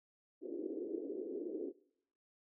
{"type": "band-pass noise", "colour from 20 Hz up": "white", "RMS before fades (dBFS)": -42, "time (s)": [0.41, 1.73], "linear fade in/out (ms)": 50, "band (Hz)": [290, 430], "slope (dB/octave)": 48, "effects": ["noise-tail reverb RT60 0.7 s tail -21 dB re dry"]}